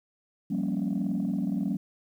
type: chord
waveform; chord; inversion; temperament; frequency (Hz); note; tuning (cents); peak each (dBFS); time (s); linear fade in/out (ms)
sine; G half-diminished seventh; third; equal; 174.61 / 196 / 233.1 / 277.2; F3 / G3 / Bb3 / Db4; 0 / 0 / 0 / 0; -32 / -28 / -31 / -31; 0.5-1.77; 10
effects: tanh soft clip ceiling -21 dBFS + 10-bit